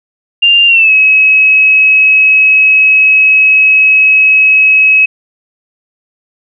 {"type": "tone with pitch glide", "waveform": "sine", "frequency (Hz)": [2794, 2562], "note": ["F7", "E7"], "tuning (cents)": [0, -50], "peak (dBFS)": -3, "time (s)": [0.42, 5.06], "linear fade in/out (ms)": 10, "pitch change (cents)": -150, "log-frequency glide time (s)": [0.67, 0.92], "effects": []}